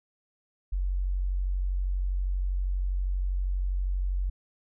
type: tone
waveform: sine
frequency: 46.25 Hz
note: F#1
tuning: in tune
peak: -25 dBFS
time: 0.72-4.3 s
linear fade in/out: 10 ms
effects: none